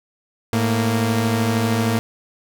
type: tone pair together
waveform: sawtooth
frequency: 109.21 / 231.4 Hz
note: A2 / A#3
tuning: -12 / -13 cents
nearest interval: octave + minor second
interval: 1299 cents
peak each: -16 dBFS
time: 0.53-1.99 s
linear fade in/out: 0 ms
effects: none